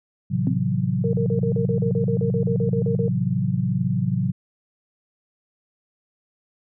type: chord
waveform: sine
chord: F# half-diminished seventh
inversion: first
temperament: just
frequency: 111 / 133.2 / 166.5 / 185 Hz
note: A2 / C3 / E3 / F#3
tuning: +16 / +31 / +18 / 0 cents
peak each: -26 / -24 / -27 / -24 dBFS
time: 0.3-4.32 s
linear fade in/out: 20 ms
type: tone with exponential decay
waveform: sine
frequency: 257.7 Hz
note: C4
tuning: 26 cents flat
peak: -18 dBFS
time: 0.47-0.65 s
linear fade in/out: 1 ms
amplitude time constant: 39 ms
type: tone bursts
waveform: sine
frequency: 461.3 Hz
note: A#4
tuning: 18 cents flat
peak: -23 dBFS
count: 16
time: 1.04-3.082 s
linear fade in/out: 2 ms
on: 92 ms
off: 38 ms
effects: none